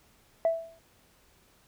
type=tone with exponential decay; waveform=sine; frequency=659.3 Hz; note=E5; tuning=in tune; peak=-18 dBFS; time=0.45-0.79 s; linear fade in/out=1 ms; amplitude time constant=72 ms; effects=tanh soft clip ceiling -17 dBFS + pink hiss -63 dBFS RMS until 1.67 s